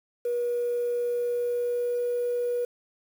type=tone with pitch glide; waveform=triangle; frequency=481.9 to 484.7 Hz; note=B4 to B4; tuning=-43 to -32 cents; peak=-21 dBFS; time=0.25-2.65 s; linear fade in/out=5 ms; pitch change=+11 cents; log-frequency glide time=0.88-2 s; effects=tanh soft clip ceiling -22 dBFS + 8-bit